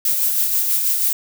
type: noise with tremolo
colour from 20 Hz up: violet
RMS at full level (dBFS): -17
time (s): 0.05-1.13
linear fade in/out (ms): 2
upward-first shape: sine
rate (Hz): 6.2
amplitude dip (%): 35
effects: none